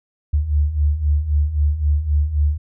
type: beating tone pair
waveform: sine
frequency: 71.5 / 75.3 Hz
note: D2 / D2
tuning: -46 / +44 cents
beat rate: 3.8 Hz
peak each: -21 / -16 dBFS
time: 0.33-2.58 s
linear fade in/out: 10 ms
effects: none